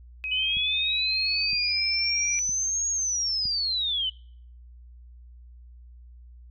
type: tone with pitch glide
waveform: sine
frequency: 2533 to 2350 Hz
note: D#7 to D7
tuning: +30 to +1 cents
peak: -28 dBFS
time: 0.24-2.39 s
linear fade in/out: 0 ms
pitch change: -129 cents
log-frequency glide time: 1.45-1.77 s
type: linear two-way sweep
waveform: sine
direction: up then down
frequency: 2960 to 6645 to 2960 Hz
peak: -24 dBFS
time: 0.31-4.1 s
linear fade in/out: 10 ms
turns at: 2.89 s
type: click train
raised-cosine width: 5 ms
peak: -30 dBFS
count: 4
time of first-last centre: 0.57-3.455 s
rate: 1.04 Hz
effects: noise-tail reverb RT60 0.6 s tail -25 dB re dry + added 60 Hz sine -45 dBFS peak until 6.5 s